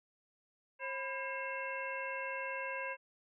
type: harmonic tone with a mistuned harmonic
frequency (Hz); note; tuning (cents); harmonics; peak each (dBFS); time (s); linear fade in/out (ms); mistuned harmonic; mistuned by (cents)
537; C5; +45; 1 / 2 / 3 / 4 / 5; -43 / -43 / -43 / -45 / -44; 0.79-2.97; 50; 2; -130
effects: none